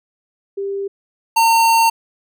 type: tone pair in turn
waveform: sine / square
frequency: 395.8 / 911.4 Hz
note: G4 / A#5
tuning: +17 / -39 cents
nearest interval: octave + major second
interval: 1444 cents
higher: second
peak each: -20 / -11 dBFS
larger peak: second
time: 0.57-0.88 / 1.36-1.9 s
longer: second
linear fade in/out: 10 ms
effects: none